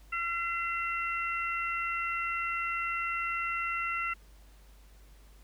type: harmonic tone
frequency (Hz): 680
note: F5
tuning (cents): -46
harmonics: 2 / 3 / 4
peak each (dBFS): -33 / -35 / -36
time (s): 0.12-4.14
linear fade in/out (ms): 10
effects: added 50 Hz sine -53 dBFS peak until 5.43 s + pink hiss -63 dBFS RMS until 5.43 s